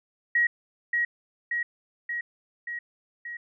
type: tone with echo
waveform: sine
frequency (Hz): 1900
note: A#6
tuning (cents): +33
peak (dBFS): -19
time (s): 0.35-0.47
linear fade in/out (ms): 5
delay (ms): 580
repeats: 5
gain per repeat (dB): -3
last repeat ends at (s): 3.37
effects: none